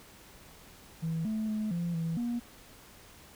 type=tone with pitch steps; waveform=sine; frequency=162.9 / 218 / 214.8 / 171.8 / 164.7 / 238.5 Hz; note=E3 / A3 / A3 / F3 / E3 / A#3; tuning=-20 / -16 / -41 / -28 / -1 / +40 cents; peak=-28 dBFS; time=1.02-2.4 s; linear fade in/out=20 ms; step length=230 ms; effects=tanh soft clip ceiling -27 dBFS + pink hiss -54 dBFS RMS until 3.35 s